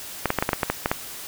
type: clicks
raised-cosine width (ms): 0.5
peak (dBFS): -5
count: 10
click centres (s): 0.257 / 0.304 / 0.387 / 0.425 / 0.491 / 0.532 / 0.632 / 0.7 / 0.859 / 0.915
effects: white hiss -37 dBFS RMS until 1.27 s